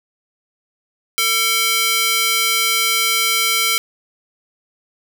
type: tone with high-pass filter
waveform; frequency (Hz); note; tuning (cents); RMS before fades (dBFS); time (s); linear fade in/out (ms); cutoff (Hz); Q
square; 450; A4; +39; -17; 1.18-3.78; 0; 2300; 1.2
effects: none